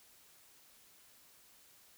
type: silence
effects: white hiss -63 dBFS RMS until 1.97 s